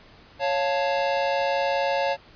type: chord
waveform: square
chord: Db augmented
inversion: none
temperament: equal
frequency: 554.4 / 698.5 / 880 Hz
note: Db5 / F5 / A5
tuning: 0 / 0 / 0 cents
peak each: -25 / -29 / -28 dBFS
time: 0.39-2.17 s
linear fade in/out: 50 ms
effects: pink hiss -51 dBFS RMS until 2.35 s + resampled to 11025 Hz